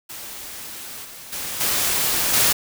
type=noise with level steps; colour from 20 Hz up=white; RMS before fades=-35 / -39 / -29 / -21 / -17 dBFS; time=0.09-2.53 s; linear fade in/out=10 ms; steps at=1.04 / 1.32 / 1.6 / 2.33 s; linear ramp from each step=10 ms; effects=none